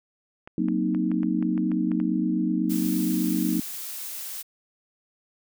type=clicks; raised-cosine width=0.5 ms; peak=-26 dBFS; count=10; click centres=0.475 / 0.685 / 0.948 / 1.116 / 1.232 / 1.426 / 1.578 / 1.717 / 1.917 / 2.001 s
type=chord; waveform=sine; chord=C half-diminished seventh; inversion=second; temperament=equal; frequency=185 / 233.1 / 261.6 / 311.1 Hz; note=Gb3 / Bb3 / C4 / Eb4; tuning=0 / 0 / 0 / 0 cents; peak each=-27 / -27 / -30 / -26 dBFS; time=0.58-3.6 s; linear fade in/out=2 ms
type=noise; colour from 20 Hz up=blue; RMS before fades=-35 dBFS; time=2.69-4.43 s; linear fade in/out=20 ms
effects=none